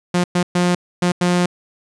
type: tone bursts at uneven times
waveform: sawtooth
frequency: 177.4 Hz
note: F3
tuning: 27 cents sharp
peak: -10 dBFS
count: 5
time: 0.14-0.24 / 0.35-0.43 / 0.55-0.75 / 1.02-1.12 / 1.21-1.46 s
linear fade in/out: 5 ms
effects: resampled to 22050 Hz